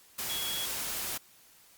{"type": "tone in noise", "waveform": "sine", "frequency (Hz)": 3340, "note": "G#7", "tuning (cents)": 9, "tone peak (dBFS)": -35, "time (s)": [0.29, 0.66], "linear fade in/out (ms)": 10, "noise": "white", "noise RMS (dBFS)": -35, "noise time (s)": [0.18, 1.18], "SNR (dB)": -3, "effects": ["white hiss -59 dBFS RMS until 1.77 s", "Opus 48 kbps"]}